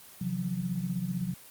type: tone cluster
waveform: sine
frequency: 133.5 / 166.7 / 182.4 Hz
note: C3 / E3 / F#3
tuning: +35 / +20 / -24 cents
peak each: -36 / -36 / -31 dBFS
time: 0.21-1.34 s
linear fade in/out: 5 ms
effects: white hiss -51 dBFS RMS until 1.5 s + Opus 24 kbps